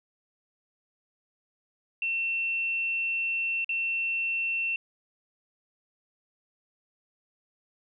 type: tone with dropouts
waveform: sine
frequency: 2700 Hz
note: E7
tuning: 41 cents sharp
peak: -26 dBFS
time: 2.02-4.76 s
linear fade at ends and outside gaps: 2 ms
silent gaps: 3.645-3.692 s
effects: none